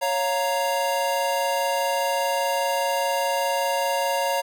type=chord; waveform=square; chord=Bb minor; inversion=first; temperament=equal; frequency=554.4 / 698.5 / 932.3 Hz; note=Db5 / F5 / Bb5; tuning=0 / 0 / 0 cents; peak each=-26 / -29 / -26 dBFS; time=0.01-4.42 s; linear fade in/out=20 ms; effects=none